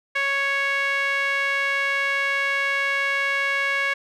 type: tone with band-pass filter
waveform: sawtooth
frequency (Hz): 554.4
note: C#5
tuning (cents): 0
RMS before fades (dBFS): -23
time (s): 0.15-3.94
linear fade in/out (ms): 10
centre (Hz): 2000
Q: 4.2
effects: none